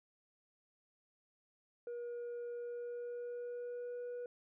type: tone with pitch glide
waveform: sine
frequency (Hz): 478.3 to 486.9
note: A#4 to B4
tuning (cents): +44 to -25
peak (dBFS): -38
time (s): 1.87-4.26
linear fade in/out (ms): 2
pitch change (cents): +31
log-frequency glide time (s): 2.52-3.98
effects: tanh soft clip ceiling -40 dBFS